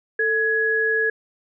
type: tone pair together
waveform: sine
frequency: 444 / 1676.3 Hz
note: A4 / G#6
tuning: +16 / +16 cents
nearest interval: octave + major seventh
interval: 2300 cents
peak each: -23 / -19 dBFS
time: 0.19-1.1 s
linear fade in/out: 5 ms
effects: none